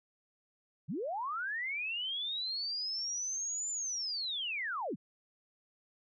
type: linear two-way sweep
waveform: sine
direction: up then down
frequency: 116.54 to 7170 to 116.54 Hz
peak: -34 dBFS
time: 0.88-4.96 s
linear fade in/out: 20 ms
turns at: 3.7 s
effects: none